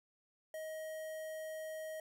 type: tone with notch filter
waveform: square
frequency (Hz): 630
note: D#5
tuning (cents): +21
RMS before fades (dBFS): -44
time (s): 0.54-2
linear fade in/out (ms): 2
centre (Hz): 4100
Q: 0.99
effects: none